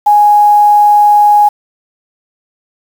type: tone with quantisation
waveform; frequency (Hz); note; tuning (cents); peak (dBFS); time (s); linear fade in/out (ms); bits
sine; 830.6; G#5; 0; -3; 0.06-1.49; 10; 5
effects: none